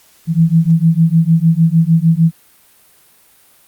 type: beating tone pair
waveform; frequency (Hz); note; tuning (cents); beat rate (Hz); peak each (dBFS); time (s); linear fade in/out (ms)
sine; 161 / 167.6; E3 / E3; -41 / +29; 6.6; -11 / -11; 0.27-2.32; 50
effects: white hiss -49 dBFS RMS until 3.67 s + Opus 48 kbps